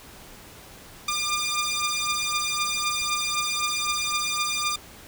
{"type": "beating tone pair", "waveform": "10% pulse", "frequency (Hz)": [1200, 1203.9], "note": ["D6", "D6"], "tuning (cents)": [37, 43], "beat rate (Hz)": 3.9, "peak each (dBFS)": -19, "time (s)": [1.08, 4.76], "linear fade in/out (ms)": 5, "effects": ["pink hiss -46 dBFS RMS until 5.07 s"]}